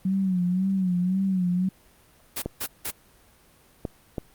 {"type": "tone with vibrato", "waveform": "sine", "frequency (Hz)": 185.4, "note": "F#3", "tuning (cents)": 4, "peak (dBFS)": -21, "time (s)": [0.05, 1.69], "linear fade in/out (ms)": 5, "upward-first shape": "sine", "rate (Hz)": 1.9, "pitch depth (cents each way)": 80}
{"type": "noise bursts", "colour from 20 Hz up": "white", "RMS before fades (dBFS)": -29, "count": 3, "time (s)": [2.36, 2.909], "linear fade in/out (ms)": 10, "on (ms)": 63, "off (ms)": 180}
{"type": "clicks", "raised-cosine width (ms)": 2, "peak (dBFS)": -15, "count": 3, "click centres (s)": [2.46, 3.852, 4.182]}
{"effects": ["pink hiss -57 dBFS RMS until 4.34 s", "Opus 32 kbps"]}